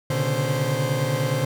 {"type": "tone cluster", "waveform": "40% pulse", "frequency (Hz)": [121.3, 138.5, 148.2, 522], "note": ["B2", "C#3", "D3", "C5"], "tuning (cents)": [-31, -1, 16, -4], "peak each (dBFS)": -26, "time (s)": [0.1, 1.45], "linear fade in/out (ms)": 5, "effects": []}